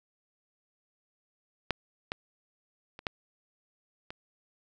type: clicks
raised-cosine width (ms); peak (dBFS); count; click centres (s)
0.3; -11 / -16 / -28 / -14 / -24; 5; 1.707 / 2.119 / 2.991 / 3.068 / 4.105
effects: none